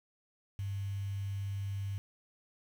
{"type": "tone with quantisation", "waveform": "sine", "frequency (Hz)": 99, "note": "G2", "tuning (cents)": 18, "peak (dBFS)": -34, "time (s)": [0.59, 1.98], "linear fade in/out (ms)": 0, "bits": 9, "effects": []}